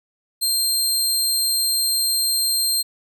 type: tone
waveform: 20% pulse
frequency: 4178 Hz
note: C8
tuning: 3 cents flat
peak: -12 dBFS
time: 0.41-2.83 s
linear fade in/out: 20 ms
effects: none